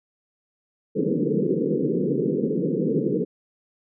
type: band-pass noise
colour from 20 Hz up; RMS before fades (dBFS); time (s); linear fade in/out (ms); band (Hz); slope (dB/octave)
white; -23; 0.95-3.25; 20; 140 to 490; 96
effects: none